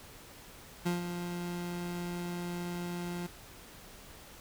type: tone with ADSR envelope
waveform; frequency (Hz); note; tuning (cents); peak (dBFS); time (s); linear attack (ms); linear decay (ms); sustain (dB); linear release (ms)
30% pulse; 175.1; F3; +5; -25; 0.85-3.27; 16; 140; -8; 10
effects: pink hiss -52 dBFS RMS until 4.4 s